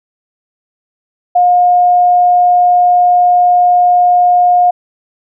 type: tone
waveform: sine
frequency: 714 Hz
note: F5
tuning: 38 cents sharp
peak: -5 dBFS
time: 1.35-4.71 s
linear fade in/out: 10 ms
effects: none